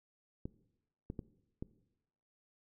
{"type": "clicks", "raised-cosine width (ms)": 3, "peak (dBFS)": -27, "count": 4, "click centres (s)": [0.455, 1.101, 1.192, 1.625], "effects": ["noise-tail reverb RT60 0.9 s tail -19 dB re dry"]}